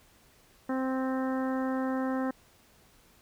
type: harmonic tone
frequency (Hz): 261.6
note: C4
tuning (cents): 0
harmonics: 1 / 2 / 3 / 4 / 5 / 6 / 7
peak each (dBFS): -29 / -35 / -39 / -41 / -43 / -45 / -46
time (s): 0.69-2.31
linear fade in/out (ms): 5
effects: pink hiss -61 dBFS RMS until 3.21 s